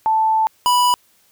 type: tone pair in turn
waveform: sine / square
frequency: 880 / 984.1 Hz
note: A5 / B5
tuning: 0 / -6 cents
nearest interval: major second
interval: 194 cents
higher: second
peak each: -13 dBFS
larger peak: neither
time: 0.06-0.47 / 0.66-0.94 s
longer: first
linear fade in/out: 0 ms
effects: white hiss -57 dBFS RMS until 1.31 s